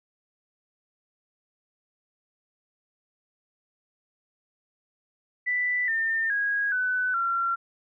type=tone with pitch steps; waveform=sine; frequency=1981 / 1806.1 / 1646.7 / 1501.3 / 1368.8 Hz; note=B6 / A6 / G#6 / F#6 / F6; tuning=+5 / +45 / -15 / +25 / -35 cents; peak=-23 dBFS; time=5.46-7.56 s; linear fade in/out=20 ms; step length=420 ms; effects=none